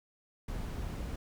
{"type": "noise", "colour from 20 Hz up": "brown", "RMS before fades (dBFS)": -38, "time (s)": [0.48, 1.16], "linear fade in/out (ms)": 5, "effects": []}